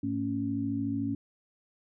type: tone cluster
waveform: sine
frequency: 105.9 / 223.8 / 277.4 Hz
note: G#2 / A3 / C#4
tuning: +34 / +30 / +1 cents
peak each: -36 / -35 / -30 dBFS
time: 0.03-1.15 s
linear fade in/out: 5 ms
effects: none